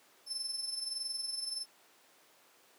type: tone with amplitude modulation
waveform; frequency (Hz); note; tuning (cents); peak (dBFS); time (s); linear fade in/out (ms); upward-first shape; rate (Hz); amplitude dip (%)
35% pulse; 5280; E8; +2; -31; 0.26-1.66; 50; sine; 21.5; 60
effects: pink hiss -63 dBFS RMS until 2.78 s + high-pass 400 Hz 12 dB/octave